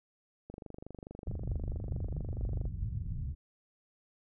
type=click train; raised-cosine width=2 ms; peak=-31 dBFS; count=54; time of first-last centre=0.5-2.654 s; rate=24.6 Hz
type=low-pass noise; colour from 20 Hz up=white; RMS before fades=-36 dBFS; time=1.26-3.35 s; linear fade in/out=20 ms; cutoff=120 Hz; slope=24 dB/octave
effects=none